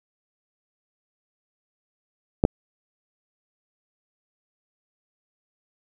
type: clicks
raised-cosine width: 2 ms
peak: -3 dBFS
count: 2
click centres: 2.439 / 2.451 s
effects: none